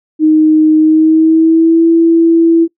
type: tone with pitch glide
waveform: sine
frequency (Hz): 311.1 to 331.5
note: D#4 to E4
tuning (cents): 0 to +10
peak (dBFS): -4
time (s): 0.19-2.68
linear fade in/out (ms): 50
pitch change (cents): +110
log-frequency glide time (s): 0.77-1.87
effects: noise-tail reverb RT60 0.1 s tail -21 dB re dry